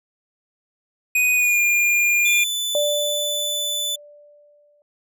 square tone with pitch glide, 2489 to 2410 Hz, D#7 to D7, 0 to +44 cents, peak -16 dBFS, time 1.15-2.44 s, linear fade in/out 5 ms, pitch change -56 cents, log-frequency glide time 1.34-1.6 s
sawtooth tone, 3497 Hz, A7, 11 cents flat, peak -19 dBFS, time 2.25-3.96 s, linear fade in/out 10 ms
sine tone with exponential decay, 587.3 Hz, D5, in tune, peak -17 dBFS, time 2.75-4.82 s, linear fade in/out 1 ms, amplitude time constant 450 ms
effects none

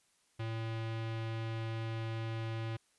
square tone with low-pass filter, 112.8 Hz, A2, 44 cents sharp, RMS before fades -38 dBFS, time 0.39-2.77 s, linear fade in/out 10 ms, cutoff 3200 Hz, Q 1.5, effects white hiss -72 dBFS RMS until 2.98 s + resampled to 24000 Hz

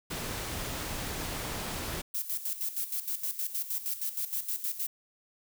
pink noise, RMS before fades -36 dBFS, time 0.1-2.02 s, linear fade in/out 10 ms
violet noise with tremolo, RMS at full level -32 dBFS, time 2.14-4.87 s, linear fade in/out 10 ms, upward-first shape square, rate 6.4 Hz, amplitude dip 70%
effects none

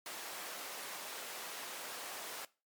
pink high-pass noise, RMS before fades -45 dBFS, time 0.06-2.45 s, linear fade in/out 2 ms, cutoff 550 Hz, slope 12 dB/octave, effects noise-tail reverb RT60 0.3 s tail -20 dB re dry + MP3 96 kbps

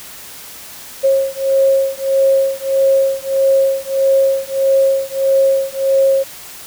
sine beating tone pair, 540 / 541.6 Hz, C#5 / C#5, -45 / -40 cents, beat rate 1.6 Hz, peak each -14 dBFS, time 1.03-6.24 s, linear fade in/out 20 ms, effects white hiss -34 dBFS RMS until 6.66 s

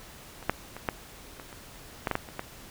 clicks, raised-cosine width 0.5 ms, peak -28 / -8 / -24 / -11 / -25 / -28 / -12 / -11 / -11 / -28 / -17 dBFS, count 11, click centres 0.427 / 0.496 / 0.766 / 0.888 / 1.398 / 1.528 / 2.072 / 2.113 / 2.154 / 2.288 / 2.394 s, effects pink hiss -48 dBFS RMS until 2.7 s

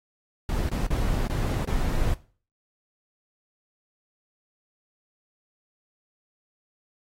brown noise with dropouts, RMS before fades -25 dBFS, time 0.49-2.14 s, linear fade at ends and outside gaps 1 ms, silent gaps 0.69-0.715 / 0.867-0.904 / 1.272-1.298 / 1.649-1.674 s, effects noise-tail reverb RT60 0.4 s tail -18 dB re dry + AAC 48 kbps

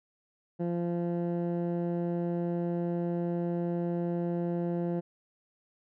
15% pulse tone with low-pass filter, 172.5 Hz, F3, 21 cents flat, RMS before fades -31 dBFS, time 0.59-5.01 s, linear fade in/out 20 ms, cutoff 550 Hz, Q 0.53, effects none

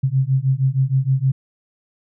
sine beating tone pair, 130 / 136.4 Hz, C3 / C#3, -11 / -28 cents, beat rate 6.4 Hz, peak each -18 dBFS, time 0.03-1.32 s, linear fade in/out 10 ms, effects none

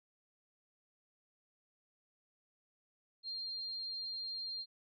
sine tone, 4197 Hz, C8, 5 cents sharp, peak -39 dBFS, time 3.23-4.66 s, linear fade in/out 50 ms, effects none

